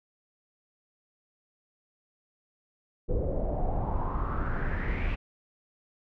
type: noise with low-pass filter sweep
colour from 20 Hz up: brown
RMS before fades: -29 dBFS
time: 3.08-5.16 s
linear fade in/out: 20 ms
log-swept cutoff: 450 to 2500 Hz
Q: 5.2
effects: none